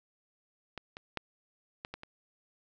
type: clicks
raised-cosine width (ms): 0.3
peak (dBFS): -23 / -27 / -17 / -22 / -24 / -29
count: 6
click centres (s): 0.777 / 0.969 / 1.173 / 1.849 / 1.94 / 2.034
effects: resampled to 16000 Hz + 9-bit